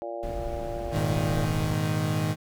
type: harmonic tone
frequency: 116.1 Hz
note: A#2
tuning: 7 cents flat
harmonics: 3 / 4 / 5 / 6 / 7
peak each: -38 / -43 / -34 / -39 / -42 dBFS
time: 0.02-1.45 s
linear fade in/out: 0 ms
type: noise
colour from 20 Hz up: brown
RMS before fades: -35 dBFS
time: 0.23-1.75 s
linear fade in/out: 0 ms
type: chord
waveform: 35% pulse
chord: Ab suspended second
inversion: none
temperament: equal with one note detuned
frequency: 103.83 / 118.85 / 155.56 Hz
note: Ab2 / Bb2 / Eb3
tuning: 0 / +34 / 0 cents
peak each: -28 / -30 / -25 dBFS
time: 0.91-2.36 s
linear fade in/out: 50 ms
effects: none